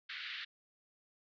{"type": "band-pass noise", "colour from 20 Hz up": "pink", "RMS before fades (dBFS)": -44, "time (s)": [0.09, 0.45], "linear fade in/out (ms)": 10, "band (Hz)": [1500, 4200], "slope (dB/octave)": 48, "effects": []}